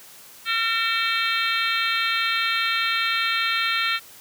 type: harmonic tone with a mistuned harmonic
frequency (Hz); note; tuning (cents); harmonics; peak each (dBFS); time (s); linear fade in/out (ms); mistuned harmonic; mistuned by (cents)
455; A#4; -42; 3 / 4 / 5 / 6 / 7 / 8 / 9; -26 / -27 / -28 / -29 / -29 / -30 / -31; 0.45-4; 50; 6; -52
effects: white hiss -46 dBFS RMS until 4.2 s + high-pass 80 Hz 12 dB/octave